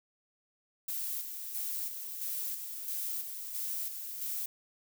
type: noise with tremolo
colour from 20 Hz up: violet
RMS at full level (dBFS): -36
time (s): 0.88-4.46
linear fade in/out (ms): 5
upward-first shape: square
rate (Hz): 1.5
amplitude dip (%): 45
effects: none